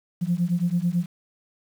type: beating tone pair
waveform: sine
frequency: 170 / 179.1 Hz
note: F3 / F3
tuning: -46 / +44 cents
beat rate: 9.1 Hz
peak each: -23 dBFS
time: 0.21-1.06 s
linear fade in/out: 20 ms
effects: tanh soft clip ceiling -13 dBFS + 8-bit